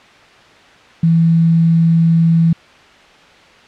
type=tone with quantisation; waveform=sine; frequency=165.4 Hz; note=E3; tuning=6 cents sharp; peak=-8 dBFS; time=1.03-2.53 s; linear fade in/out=5 ms; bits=6; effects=white hiss -43 dBFS RMS until 3.67 s + low-pass 3000 Hz 12 dB/octave